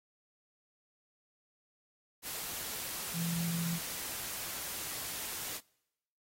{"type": "tone in noise", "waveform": "sine", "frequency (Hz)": 169, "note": "E3", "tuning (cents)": 43, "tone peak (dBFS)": -33, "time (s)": [3.13, 3.79], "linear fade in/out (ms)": 50, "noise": "white", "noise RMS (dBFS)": -40, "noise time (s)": [2.22, 5.61], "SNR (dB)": 4, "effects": ["noise-tail reverb RT60 0.9 s tail -26 dB re dry", "AAC 48 kbps"]}